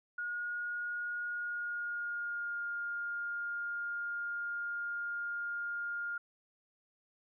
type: tone with pitch glide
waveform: sine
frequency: 1437 to 1411.5 Hz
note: F6 to F6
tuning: +49 to +18 cents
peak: -35 dBFS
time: 0.18-6.18 s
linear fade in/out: 5 ms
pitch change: -31 cents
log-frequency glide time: 1.26-2.66 s
effects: none